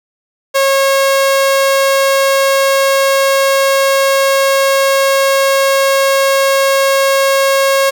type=tone; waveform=sawtooth; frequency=545 Hz; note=C#5; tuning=29 cents flat; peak=-5 dBFS; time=0.54-7.91 s; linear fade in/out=20 ms; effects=none